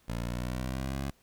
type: linear sweep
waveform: 15% pulse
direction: up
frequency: 57 to 69.3 Hz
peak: -26 dBFS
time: 0.08-1.11 s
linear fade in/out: 10 ms
effects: pink hiss -66 dBFS RMS until 1.22 s